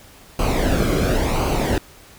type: noise with flanger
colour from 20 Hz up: brown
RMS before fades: -19 dBFS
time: 0.39-1.78 s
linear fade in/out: 2 ms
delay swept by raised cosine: 0.55 to 1.12 ms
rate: 0.94 Hz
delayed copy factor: -0.65
effects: pink hiss -46 dBFS RMS until 2.18 s